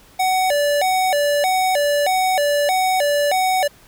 square tone with vibrato, 659 Hz, E5, 1 cent flat, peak -16 dBFS, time 0.19-3.68 s, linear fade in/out 10 ms, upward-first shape square, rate 1.6 Hz, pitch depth 220 cents each way, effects pink hiss -49 dBFS RMS until 3.87 s

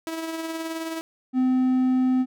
sawtooth tone with tremolo, 325.2 Hz, E4, 23 cents flat, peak -23 dBFS, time 0.07-1.01 s, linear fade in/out 0 ms, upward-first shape triangle, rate 19 Hz, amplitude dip 45%
triangle tone, 256.5 Hz, C4, 34 cents flat, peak -16 dBFS, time 1.33-2.26 s, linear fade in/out 50 ms
effects none

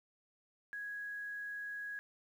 sine tone with quantisation, 1661.2 Hz, G#6, in tune, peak -40 dBFS, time 0.73-1.99 s, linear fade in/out 0 ms, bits 11, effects none

